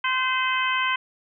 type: harmonic tone with a mistuned harmonic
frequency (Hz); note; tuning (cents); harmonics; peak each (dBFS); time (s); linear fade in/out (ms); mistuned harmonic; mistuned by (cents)
514; C5; -31; 2 / 3 / 4 / 5 / 6; -25 / -27 / -28 / -29 / -30; 0.04-0.96; 5; 2; +19
effects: none